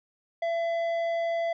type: tone with tanh clipping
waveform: sine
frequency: 672 Hz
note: E5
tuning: 33 cents sharp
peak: -27 dBFS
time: 0.42-1.53 s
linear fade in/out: 5 ms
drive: 9 dB
effects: none